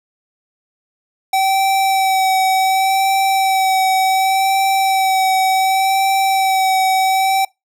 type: tone with vibrato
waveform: square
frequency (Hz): 767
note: G5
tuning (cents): -38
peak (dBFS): -13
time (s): 1.33-7.45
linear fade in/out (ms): 5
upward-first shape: sine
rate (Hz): 0.68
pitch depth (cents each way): 19
effects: noise-tail reverb RT60 0.2 s tail -24 dB re dry